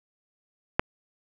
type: click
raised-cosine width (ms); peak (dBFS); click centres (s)
0.5; -4; 0.795
effects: none